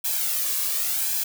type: noise with flanger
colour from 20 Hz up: blue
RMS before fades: -25 dBFS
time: 0.04-1.24 s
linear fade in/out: 10 ms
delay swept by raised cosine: 1.2 to 1.8 ms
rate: 0.91 Hz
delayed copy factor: +0.65
effects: none